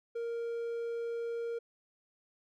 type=tone; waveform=triangle; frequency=466.2 Hz; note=A#4; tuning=in tune; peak=-32 dBFS; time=0.15-1.59 s; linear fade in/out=10 ms; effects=none